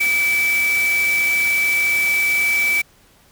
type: tone in noise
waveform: sine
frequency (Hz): 2307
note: D7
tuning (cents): -31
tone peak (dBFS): -15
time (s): 0-2.82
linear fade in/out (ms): 10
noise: white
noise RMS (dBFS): -28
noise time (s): 0-2.82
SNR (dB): +10
effects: pink hiss -53 dBFS RMS until 3.31 s